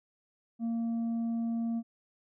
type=tone with tanh clipping; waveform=triangle; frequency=230.5 Hz; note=A#3; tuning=19 cents flat; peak=-30 dBFS; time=0.59-1.83 s; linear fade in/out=50 ms; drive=8 dB; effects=none